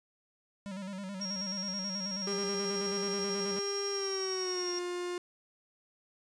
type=tone with vibrato; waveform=square; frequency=193.9 Hz; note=G3; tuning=19 cents flat; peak=-39 dBFS; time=0.66-3.59 s; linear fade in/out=0 ms; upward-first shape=square; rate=9.3 Hz; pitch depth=65 cents each way
type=tone with tremolo; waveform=sine; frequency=5588 Hz; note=F8; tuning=in tune; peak=-34 dBFS; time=1.21-4.79 s; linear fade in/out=5 ms; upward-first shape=sine; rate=11 Hz; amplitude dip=30%
type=tone with pitch glide; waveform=45% pulse; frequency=400.5 to 354.7 Hz; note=G4 to F4; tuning=+37 to +27 cents; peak=-34 dBFS; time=2.27-5.18 s; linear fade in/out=2 ms; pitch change=-210 cents; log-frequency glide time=3.91-4.72 s
effects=resampled to 22050 Hz + 11-bit